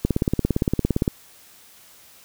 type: click train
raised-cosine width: 3 ms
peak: -6 dBFS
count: 19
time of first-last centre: 0.05-1.079 s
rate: 17.5 Hz
effects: white hiss -50 dBFS RMS until 2.24 s